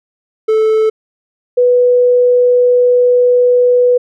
triangle / sine tone pair in turn, 437.4 / 492.8 Hz, A4 / B4, -10 / -4 cents, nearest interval major second, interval 206 cents, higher second, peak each -6 dBFS, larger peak neither, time 0.48-0.9 / 1.57-3.98 s, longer second, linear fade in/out 10 ms, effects none

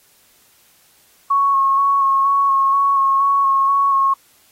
sine tone with vibrato, 1100 Hz, C#6, 14 cents flat, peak -12 dBFS, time 1.3-4.14 s, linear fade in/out 10 ms, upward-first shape square, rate 2.1 Hz, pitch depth 17 cents each way, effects white hiss -54 dBFS RMS until 4.51 s + AAC 48 kbps

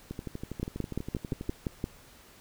two click trains, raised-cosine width 3 ms, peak -17 / -23 dBFS, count 8 / 18, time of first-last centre 0.63-1.841 / 0.11-1.492 s, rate 5.78 / 12.3 Hz, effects pink hiss -55 dBFS RMS until 2.4 s

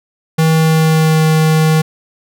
square tone with pitch glide, 160 to 157.62 Hz, D#3 to D#3, +49 to +23 cents, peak -9 dBFS, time 0.38-1.82 s, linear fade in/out 10 ms, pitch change -26 cents, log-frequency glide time 0.53-1.24 s, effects none

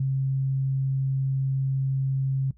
sine tone, 134.4 Hz, C3, 47 cents sharp, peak -22 dBFS, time 0-2.51 s, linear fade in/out 5 ms, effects noise-tail reverb RT60 0.1 s tail -19 dB re dry + added 60 Hz sine -52 dBFS peak until 2.57 s

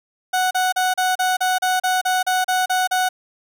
30% pulse tone bursts, 740 Hz, F#5, in tune, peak -14 dBFS, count 13, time 0.33-3.09 s, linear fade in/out 10 ms, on 180 ms, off 35 ms, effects none

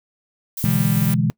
violet noise, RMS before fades -28 dBFS, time 0.57-1.14 s, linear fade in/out 5 ms
sine chord, E dominant seventh, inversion second, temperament equal with one note detuned, 123.47 / 146.83 / 164.81 / 207.1 Hz, B2 / D3 / E3 / G#3, 0 / 0 / 0 / -5 cents, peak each -21 / -23 / -20 / -21 dBFS, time 0.64-1.3 s, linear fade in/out 0 ms
click train, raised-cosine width 0.3 ms, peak -19 dBFS, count 98, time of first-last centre 0.65-1.14 s, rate 198 Hz
effects noise-tail reverb RT60 0.1 s tail -24 dB re dry

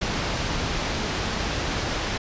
pink low-pass noise, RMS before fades -27 dBFS, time 0.01-2.18 s, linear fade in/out 10 ms, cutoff 6200 Hz, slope 24 dB/octave, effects resampled to 16000 Hz

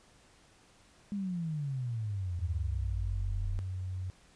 sine exponential sweep, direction down, 207.4 to 36 Hz, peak -32 dBFS, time 1.12-3.59 s, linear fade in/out 0 ms
sine tone with pitch glide, 94.3 to 92.47 Hz, F#2 to F#2, +33 to -1 cents, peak -34 dBFS, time 2.39-4.1 s, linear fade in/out 0 ms, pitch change -34 cents, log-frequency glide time 3.54-3.76 s
effects pink hiss -62 dBFS RMS until 4.35 s + resampled to 22050 Hz

